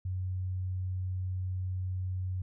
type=tone; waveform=sine; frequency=92.5 Hz; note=F#2; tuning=in tune; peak=-31 dBFS; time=0.05-2.42 s; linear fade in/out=5 ms; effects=none